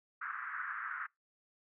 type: band-pass noise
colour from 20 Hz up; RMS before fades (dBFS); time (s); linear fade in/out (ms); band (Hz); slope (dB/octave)
white; -41; 0.21-1.07; 10; 1200 to 1700; 48
effects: noise-tail reverb RT60 0.2 s tail -26 dB re dry